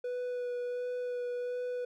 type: tone with vibrato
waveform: triangle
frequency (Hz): 492.1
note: B4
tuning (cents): -6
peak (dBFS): -31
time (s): 0.04-1.85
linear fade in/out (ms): 5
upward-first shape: sine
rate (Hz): 1.4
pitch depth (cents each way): 12
effects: none